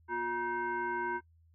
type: tone with frequency modulation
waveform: sine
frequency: 952 Hz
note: A#5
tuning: 36 cents sharp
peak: -31 dBFS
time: 0.08-1.21 s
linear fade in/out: 50 ms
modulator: 596 Hz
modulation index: 1.1
effects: noise-tail reverb RT60 0.1 s tail -23 dB re dry + added 82 Hz sine -61 dBFS peak until 1.54 s